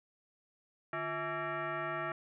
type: tone with frequency modulation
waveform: sine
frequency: 349.2 Hz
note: F4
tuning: in tune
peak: -34 dBFS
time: 0.93-2.12 s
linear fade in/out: 2 ms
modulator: 499 Hz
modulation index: 3.3
effects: none